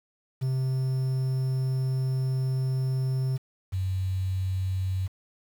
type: tone pair in turn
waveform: triangle / sine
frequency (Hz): 130.81 / 94.06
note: C3 / F#2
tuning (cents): 0 / +29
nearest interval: tritone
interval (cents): 571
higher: first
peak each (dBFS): -22 / -25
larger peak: first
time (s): 0.41-3.38 / 3.72-5.08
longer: first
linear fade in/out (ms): 20
effects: 8-bit